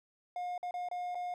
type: tone with dropouts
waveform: triangle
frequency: 715 Hz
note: F5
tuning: 41 cents sharp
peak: -33 dBFS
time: 0.36-1.34 s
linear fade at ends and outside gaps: 2 ms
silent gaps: 0.579-0.629 / 0.71-0.74 / 0.887-0.913 / 1.147-1.153 s
effects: none